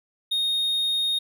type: tone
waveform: triangle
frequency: 3710 Hz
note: A#7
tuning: 9 cents flat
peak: -20 dBFS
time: 0.31-1.19 s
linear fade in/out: 10 ms
effects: none